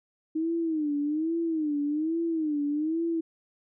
sine tone with vibrato, 311.1 Hz, D#4, in tune, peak -25 dBFS, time 0.35-3.21 s, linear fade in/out 10 ms, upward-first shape sine, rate 1.2 Hz, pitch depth 130 cents each way, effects none

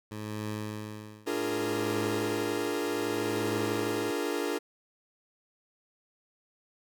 15% pulse tone with tremolo, 106.7 Hz, G#2, 47 cents sharp, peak -26 dBFS, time 0.11-4.11 s, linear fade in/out 5 ms, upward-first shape triangle, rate 0.65 Hz, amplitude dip 95%
40% pulse chord, Bb dominant seventh, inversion first, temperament equal with one note detuned, 293.7 / 346.2 / 415.3 / 466.2 Hz, D4 / F4 / Ab4 / Bb4, 0 / -15 / 0 / 0 cents, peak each -34 dBFS, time 1.26-4.59 s, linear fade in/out 20 ms
effects none

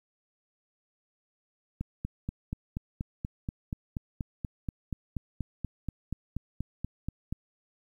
click train, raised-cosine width 5 ms, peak -20 dBFS, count 24, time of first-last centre 1.81-7.326 s, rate 4.17 Hz, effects 10-bit

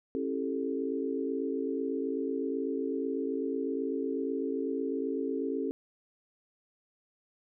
sine chord, A dominant seventh, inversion first, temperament equal with one note detuned, 271.3 / 329.6 / 392 / 440 Hz, C#4 / E4 / G4 / A4, -37 / 0 / 0 / 0 cents, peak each -33 / -39 / -36 / -35 dBFS, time 0.15-5.71 s, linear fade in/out 0 ms, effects none

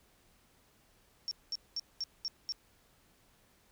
sine tone bursts, 5490 Hz, F8, 31 cents flat, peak -33 dBFS, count 6, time 1.28-2.522 s, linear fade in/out 0 ms, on 32 ms, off 210 ms, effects pink hiss -67 dBFS RMS until 3.71 s

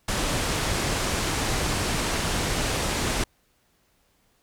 pink low-pass noise, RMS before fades -26 dBFS, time 0.08-3.24 s, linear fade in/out 5 ms, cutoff 10000 Hz, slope 24 dB/octave, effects pink hiss -66 dBFS RMS until 4.42 s

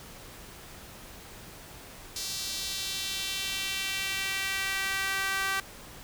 sawtooth tone with high-pass filter sweep, 387.8 Hz, G4, 19 cents flat, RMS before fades -32 dBFS, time 2.16-5.6 s, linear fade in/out 2 ms, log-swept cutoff 4800 to 1400 Hz, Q 1.8, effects pink hiss -47 dBFS RMS until 6.03 s

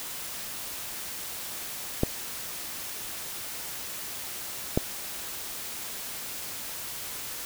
clicks, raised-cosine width 2 ms, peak -8 dBFS, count 2, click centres 2.034 / 4.775 s, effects white hiss -37 dBFS RMS until 7.45 s

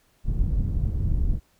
pink low-pass noise, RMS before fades -23 dBFS, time 0.24-1.4 s, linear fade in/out 50 ms, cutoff 110 Hz, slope 12 dB/octave, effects pink hiss -64 dBFS RMS until 1.59 s

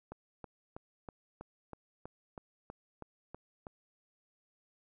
click train, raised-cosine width 1 ms, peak -30 dBFS, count 12, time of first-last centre 0.12-3.668 s, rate 3.1 Hz, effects none

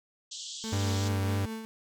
pink band-pass noise, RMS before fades -41 dBFS, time 0.31-1.09 s, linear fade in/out 10 ms, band 3000 to 7900 Hz, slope 96 dB/octave
35% pulse tone with tremolo, 222.1 Hz, A3, 16 cents sharp, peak -32 dBFS, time 0.64-1.65 s, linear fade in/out 0 ms, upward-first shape triangle, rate 4.8 Hz, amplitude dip 55%
45% pulse tone with vibrato, 98 Hz, G2, in tune, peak -27 dBFS, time 0.72-1.46 s, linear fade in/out 10 ms, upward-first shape sine, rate 3.5 Hz, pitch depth 18 cents each way
effects none

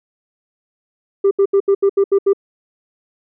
sine tone bursts, 395.5 Hz, G4, 15 cents sharp, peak -7 dBFS, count 8, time 1.24-2.333 s, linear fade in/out 10 ms, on 71 ms, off 75 ms, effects tanh soft clip ceiling -8 dBFS

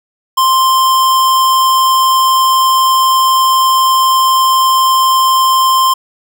square tone, 1048 Hz, C6, 2 cents sharp, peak -8 dBFS, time 0.37-5.94 s, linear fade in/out 10 ms, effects none

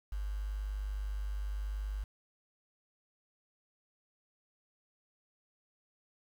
sine tone with quantisation, 50.4 Hz, G1, 49 cents sharp, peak -34 dBFS, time 0.12-2.04 s, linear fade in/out 5 ms, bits 9, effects none

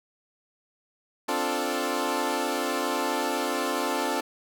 15% pulse chord, D minor seventh, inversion third, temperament equal, 261.6 / 293.7 / 349.2 / 440 Hz, C4 / D4 / F4 / A4, 0 / 0 / 0 / 0 cents, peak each -25 dBFS, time 1.28-4.21 s, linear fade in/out 10 ms, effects none

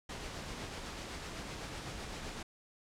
pink noise with tremolo, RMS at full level -42 dBFS, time 0.09-2.43 s, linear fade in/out 5 ms, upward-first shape sine, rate 7.9 Hz, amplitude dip 25%, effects low-pass 7000 Hz 12 dB/octave

